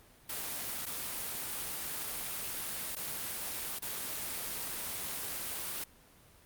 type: noise with dropouts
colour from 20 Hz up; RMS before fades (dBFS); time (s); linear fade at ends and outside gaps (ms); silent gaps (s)
white; -38; 0.29-5.84; 5; 0.856-0.864 / 2.953-2.964 / 3.789-3.821
effects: pink hiss -60 dBFS RMS until 6.45 s + Opus 32 kbps